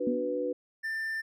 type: chord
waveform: sine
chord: B minor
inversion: first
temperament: equal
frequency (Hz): 293.7 / 370 / 493.9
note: D4 / F#4 / B4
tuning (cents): 0 / 0 / 0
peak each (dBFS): -35 / -36 / -30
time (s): 0-0.53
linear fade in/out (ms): 10
type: tone with exponential decay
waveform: sine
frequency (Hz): 245.1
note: B3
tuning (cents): -13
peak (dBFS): -24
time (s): 0.07-0.46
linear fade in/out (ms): 2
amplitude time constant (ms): 83
type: tone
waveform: triangle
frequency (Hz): 1785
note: A6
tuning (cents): +24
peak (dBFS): -29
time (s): 0.83-1.22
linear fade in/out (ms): 20
effects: none